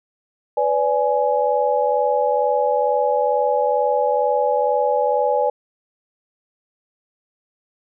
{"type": "tone cluster", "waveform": "sine", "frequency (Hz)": [497.8, 580, 836], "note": ["B4", "D5", "G#5"], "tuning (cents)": [14, -22, 11], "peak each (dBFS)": -20, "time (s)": [0.57, 5.5], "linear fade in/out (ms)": 5, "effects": []}